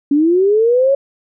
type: linear sweep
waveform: sine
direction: up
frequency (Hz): 277.2 to 560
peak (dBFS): -9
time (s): 0.11-0.95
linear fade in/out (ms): 5
effects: none